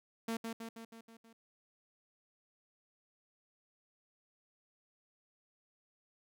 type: tone with echo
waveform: sawtooth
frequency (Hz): 227.4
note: A#3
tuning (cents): -43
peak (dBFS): -31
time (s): 0.28-0.37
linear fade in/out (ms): 5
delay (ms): 160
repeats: 6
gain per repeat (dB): -4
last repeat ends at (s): 1.33
effects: none